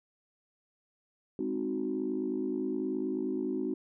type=chord; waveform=sine; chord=Ab dominant seventh; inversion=none; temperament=equal; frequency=207.7 / 261.6 / 311.1 / 370 Hz; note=Ab3 / C4 / Eb4 / Gb4; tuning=0 / 0 / 0 / 0 cents; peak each=-39 / -34 / -35 / -34 dBFS; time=1.39-3.74 s; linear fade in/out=2 ms; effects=tanh soft clip ceiling -21 dBFS